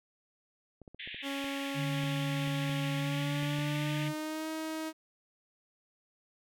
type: clicks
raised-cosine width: 2 ms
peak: -36 dBFS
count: 11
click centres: 0.817 / 0.878 / 0.946 / 1.075 / 1.145 / 1.443 / 2.036 / 2.476 / 2.695 / 3.43 / 3.588 s
type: band-pass noise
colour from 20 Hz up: white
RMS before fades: -43 dBFS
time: 0.99-4.09 s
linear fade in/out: 10 ms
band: 1700 to 3600 Hz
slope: 96 dB/octave
type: tone with pitch glide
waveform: sawtooth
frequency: 277.2 to 316.6 Hz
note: C#4 to D#4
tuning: 0 to +30 cents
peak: -31 dBFS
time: 1.22-4.93 s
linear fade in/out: 50 ms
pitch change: +230 cents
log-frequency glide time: 2.97-4.49 s
type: tone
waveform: sine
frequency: 146.83 Hz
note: D3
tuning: in tune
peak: -32 dBFS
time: 1.74-4.14 s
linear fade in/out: 50 ms
effects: none